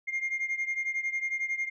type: beating tone pair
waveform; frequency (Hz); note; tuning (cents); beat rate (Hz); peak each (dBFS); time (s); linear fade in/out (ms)
sine; 2116 / 2127; C7 / C7; +19 / +28; 11; -29 / -32; 0.07-1.7; 20
effects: tanh soft clip ceiling -25 dBFS